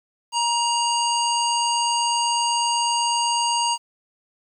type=harmonic tone; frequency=944 Hz; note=A#5; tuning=22 cents sharp; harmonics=1 / 3 / 5 / 7 / 9; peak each=-21 / -26 / -28 / -29 / -31 dBFS; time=0.32-3.78 s; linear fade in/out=50 ms; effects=9-bit